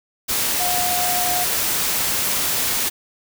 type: tone in noise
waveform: sine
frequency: 718 Hz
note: F5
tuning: 48 cents sharp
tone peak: -23 dBFS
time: 0.59-1.45 s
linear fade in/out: 20 ms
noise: white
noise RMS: -21 dBFS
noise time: 0.28-2.9 s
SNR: -5 dB
effects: none